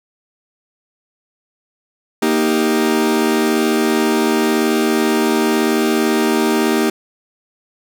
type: chord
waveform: 40% pulse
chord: Eb major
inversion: second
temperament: equal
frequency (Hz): 233.1 / 311.1 / 392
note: Bb3 / Eb4 / G4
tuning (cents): 0 / 0 / 0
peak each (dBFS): -17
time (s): 2.22-6.9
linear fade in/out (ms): 5
effects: none